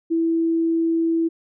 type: tone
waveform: sine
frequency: 329.6 Hz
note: E4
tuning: in tune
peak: -17 dBFS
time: 0.1-1.29 s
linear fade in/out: 20 ms
effects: none

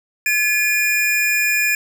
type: tone pair together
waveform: square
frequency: 1712.6 / 2422 Hz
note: A6 / D#7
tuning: -47 / -47 cents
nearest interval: tritone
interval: 600 cents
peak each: -22 / -17 dBFS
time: 0.26-1.75 s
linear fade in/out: 2 ms
effects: none

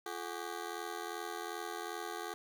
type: ring-modulated tone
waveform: 15% pulse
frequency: 389.9 Hz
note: G4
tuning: 9 cents flat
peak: -30 dBFS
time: 0.06-2.34 s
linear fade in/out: 0 ms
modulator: 41.3 Hz
effects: none

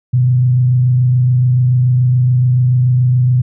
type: tone with frequency modulation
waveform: sine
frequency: 125.4 Hz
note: B2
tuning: 27 cents sharp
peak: -8 dBFS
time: 0.13-3.42 s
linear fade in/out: 10 ms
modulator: 27 Hz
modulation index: 0.27
effects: none

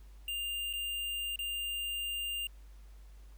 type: tone with dropouts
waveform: square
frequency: 2800 Hz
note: F7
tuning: 4 cents sharp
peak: -35 dBFS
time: 0.28-2.47 s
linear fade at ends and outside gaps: 2 ms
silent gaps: 0.729-0.735 / 1.359-1.39 s
effects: added 50 Hz sine -50 dBFS peak until 3.37 s + pink hiss -67 dBFS RMS until 3.37 s

